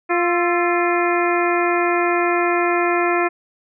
harmonic tone with a mistuned harmonic, 349.2 Hz, F4, in tune, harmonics 1 / 2 / 3 / 4 / 5 / 6 / 7, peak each -19 / -22 / -24 / -25 / -26 / -27 / -27 dBFS, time 0.09-3.29 s, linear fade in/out 20 ms, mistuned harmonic 4, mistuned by -70 cents, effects none

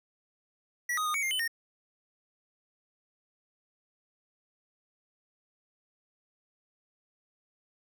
square tone with pitch steps, 1938 / 1249 / 1229 / 2245 / 2115 / 3024 / 1842 Hz, B6 / D#6 / D#6 / C#7 / C7 / F#7 / A#6, -33 / +6 / -22 / +21 / +18 / +37 / -21 cents, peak -29 dBFS, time 0.89-1.478 s, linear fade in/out 5 ms, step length 84 ms, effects none

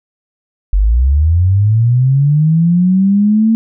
sine linear sweep, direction up, 45 to 226.4 Hz, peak -7 dBFS, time 0.73-3.55 s, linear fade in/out 0 ms, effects none

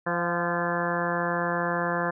harmonic tone with a mistuned harmonic, 172.5 Hz, F3, 21 cents flat, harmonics 1 / 2 / 3 / 4 / 5 / 6 / 7 / 8 / 9 / 10, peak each -32 / -34 / -31 / -33 / -37 / -32 / -37 / -36 / -35 / -33 dBFS, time 0.06-2.11 s, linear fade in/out 10 ms, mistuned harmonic 4, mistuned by +24 cents, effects none

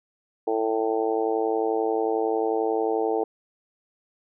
harmonic tone, 111.2 Hz, A2, 19 cents sharp, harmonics 3 / 4 / 5 / 6 / 7 / 8, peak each -29 / -24 / -34 / -33 / -29 / -36 dBFS, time 0.47-3.24 s, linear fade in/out 5 ms, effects none

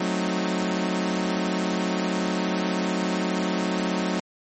sawtooth chord, F# diminished seventh, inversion none, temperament equal, 185 / 220 / 261.6 / 311.1 Hz, F#3 / A3 / C4 / Eb4, 0 / 0 / 0 / 0 cents, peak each -22 / -26 / -28 / -26 dBFS, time 0-4.2 s, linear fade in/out 5 ms, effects MP3 32 kbps

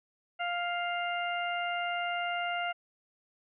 harmonic tone, 700 Hz, F5, 4 cents sharp, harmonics 1 / 2 / 3 / 4, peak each -33 / -36 / -38 / -39 dBFS, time 0.39-2.73 s, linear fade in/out 20 ms, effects none

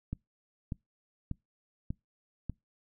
click train, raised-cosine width 5 ms, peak -22 dBFS, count 5, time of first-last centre 0.13-2.497 s, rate 1.69 Hz, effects noise-tail reverb RT60 0.2 s tail -26 dB re dry

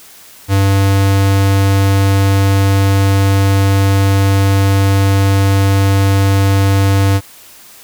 square tone, 98 Hz, G2, in tune, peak -9 dBFS, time 0.48-7.21 s, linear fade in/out 50 ms, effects white hiss -39 dBFS RMS until 7.83 s

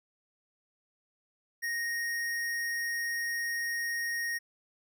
sine tone with hard clipping, 1864.7 Hz, A#6, in tune, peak -32 dBFS, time 1.62-4.39 s, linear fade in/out 20 ms, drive 17 dB, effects none

